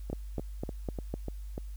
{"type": "two click trains", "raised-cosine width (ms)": 2, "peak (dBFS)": [-23, -20], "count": [6, 5], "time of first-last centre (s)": [[0.1, 1.579], [0.13, 1.14]], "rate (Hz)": [3.38, 3.96], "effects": ["added 50 Hz sine -38 dBFS peak until 1.76 s", "white hiss -63 dBFS RMS until 1.76 s"]}